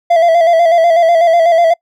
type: tone with vibrato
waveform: triangle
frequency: 672 Hz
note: E5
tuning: 33 cents sharp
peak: -4 dBFS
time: 0.1-1.74 s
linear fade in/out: 10 ms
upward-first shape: square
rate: 8.1 Hz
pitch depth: 46 cents each way
effects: noise-tail reverb RT60 0.1 s tail -25 dB re dry